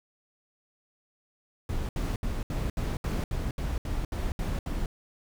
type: noise bursts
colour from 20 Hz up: brown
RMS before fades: -30 dBFS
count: 12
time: 1.69-4.86 s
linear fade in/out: 2 ms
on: 200 ms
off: 70 ms
effects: none